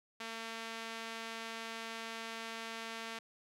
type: tone with band-pass filter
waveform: sawtooth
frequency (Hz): 226.5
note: A#3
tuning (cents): -50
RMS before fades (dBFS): -44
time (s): 0.2-3.19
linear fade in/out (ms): 5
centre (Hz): 2700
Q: 0.68
effects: none